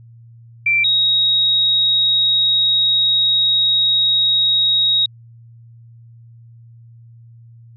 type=tone pair in turn; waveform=sine; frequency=2349 / 3785 Hz; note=D7 / A#7; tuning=0 / +26 cents; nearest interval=minor sixth; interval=826 cents; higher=second; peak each=-12 dBFS; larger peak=neither; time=0.66-0.84 / 0.84-5.06 s; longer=second; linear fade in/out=5 ms; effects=added 116 Hz sine -40 dBFS peak until 7.76 s